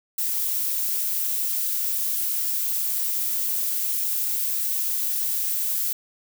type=noise; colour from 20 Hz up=violet; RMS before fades=-25 dBFS; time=0.18-5.93 s; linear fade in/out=5 ms; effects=none